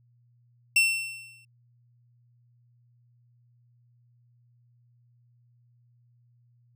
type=tone with exponential decay; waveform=40% pulse; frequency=2700 Hz; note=E7; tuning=41 cents sharp; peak=-15 dBFS; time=0.76-1.45 s; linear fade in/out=5 ms; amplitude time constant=150 ms; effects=added 120 Hz sine -60 dBFS peak until 6.75 s